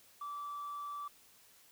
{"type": "tone with amplitude modulation", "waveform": "sine", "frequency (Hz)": 1160, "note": "D6", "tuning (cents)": -22, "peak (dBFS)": -37, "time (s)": [0.21, 1.08], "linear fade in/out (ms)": 5, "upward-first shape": "sine", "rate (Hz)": 160, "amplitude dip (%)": 25, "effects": ["tanh soft clip ceiling -37 dBFS", "white hiss -63 dBFS RMS until 1.71 s"]}